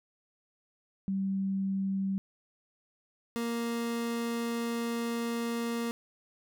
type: tone pair in turn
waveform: sine / 30% pulse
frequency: 193.7 / 233.5 Hz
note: G3 / A#3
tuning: -20 / +3 cents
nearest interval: minor third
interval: 323 cents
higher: second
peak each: -28 dBFS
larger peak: neither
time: 1.08-2.18 / 3.36-5.91 s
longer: second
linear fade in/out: 0 ms
effects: none